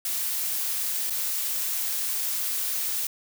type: noise with dropouts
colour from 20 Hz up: blue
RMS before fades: -28 dBFS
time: 0.05-3.07 s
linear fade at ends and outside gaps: 2 ms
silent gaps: 1.099-1.104 s
effects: none